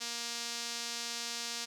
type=tone with band-pass filter; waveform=sawtooth; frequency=235.3 Hz; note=A#3; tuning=16 cents sharp; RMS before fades=-39 dBFS; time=0-1.66 s; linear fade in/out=20 ms; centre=5300 Hz; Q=1.7; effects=none